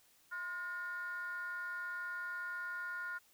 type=tone with frequency modulation; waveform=sine; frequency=1429 Hz; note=F6; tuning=39 cents sharp; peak=-38 dBFS; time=0.31-3.19 s; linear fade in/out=20 ms; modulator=388 Hz; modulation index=0.59; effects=tanh soft clip ceiling -34 dBFS + white hiss -68 dBFS RMS until 3.33 s

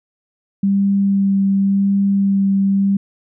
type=tone with vibrato; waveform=sine; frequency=197 Hz; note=G3; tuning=9 cents sharp; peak=-12 dBFS; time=0.63-2.97 s; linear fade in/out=5 ms; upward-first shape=sine; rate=0.91 Hz; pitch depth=11 cents each way; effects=none

